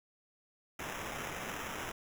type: noise with sample-and-hold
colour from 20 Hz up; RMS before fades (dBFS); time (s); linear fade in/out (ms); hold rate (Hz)
blue; -41; 0.79-1.92; 5; 4410
effects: none